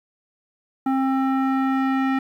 square tone with low-pass filter sweep, 266.2 Hz, C4, 30 cents sharp, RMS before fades -21 dBFS, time 0.86-2.19 s, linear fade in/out 5 ms, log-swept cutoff 1100 to 1900 Hz, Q 1.7, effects 9-bit

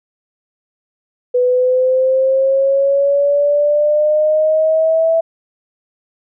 sine exponential sweep, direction up, 493.9 to 659.3 Hz, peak -10 dBFS, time 1.34-5.21 s, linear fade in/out 10 ms, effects none

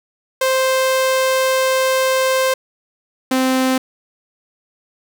sawtooth tone pair in turn, 523.3 / 259.9 Hz, C5 / C4, 0 / -11 cents, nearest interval octave, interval 1211 cents, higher first, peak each -10 dBFS, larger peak neither, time 0.41-2.54 / 3.31-3.78 s, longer first, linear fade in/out 5 ms, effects none

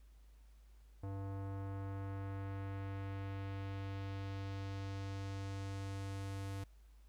square tone with low-pass filter sweep, 98 Hz, G2, in tune, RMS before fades -43 dBFS, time 1.03-6.64 s, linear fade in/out 5 ms, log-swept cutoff 900 to 12000 Hz, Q 0.97, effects added 52 Hz sine -58 dBFS peak until 7.08 s + pink hiss -75 dBFS RMS until 7.08 s

